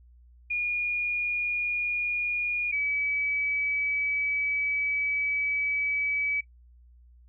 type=tone pair in turn; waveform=sine; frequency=2435 / 2287 Hz; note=D#7 / D7; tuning=-38 / -47 cents; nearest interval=minor second; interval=109 cents; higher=first; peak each=-25 dBFS; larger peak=neither; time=0.5-2.72 / 2.72-6.41 s; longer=second; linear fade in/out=10 ms; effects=noise-tail reverb RT60 0.1 s tail -17 dB re dry + added 60 Hz sine -52 dBFS peak until 7.28 s